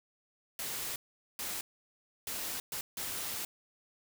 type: noise bursts at uneven times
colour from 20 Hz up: white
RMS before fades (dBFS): -38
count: 5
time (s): 0.59-0.96 / 1.39-1.61 / 2.27-2.6 / 2.72-2.81 / 2.97-3.45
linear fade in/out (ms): 2
effects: none